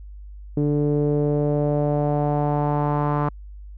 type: tone with low-pass filter sweep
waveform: sawtooth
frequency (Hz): 146.83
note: D3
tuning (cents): 0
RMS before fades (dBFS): -21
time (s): 0.57-3.29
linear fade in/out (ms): 2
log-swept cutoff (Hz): 370 to 1100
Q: 3.1
effects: added 50 Hz sine -36 dBFS peak until 3.77 s